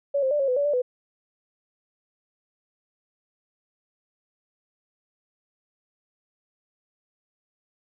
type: tone with pitch steps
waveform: sine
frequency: 564 / 527 / 590 / 547 / 503 / 572 / 585 / 499 Hz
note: C#5 / C5 / D5 / C#5 / B4 / D5 / D5 / B4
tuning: +30 / +12 / +8 / -23 / +32 / -46 / -7 / +18 cents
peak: -20 dBFS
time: 0.14-0.82 s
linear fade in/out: 10 ms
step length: 85 ms
effects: none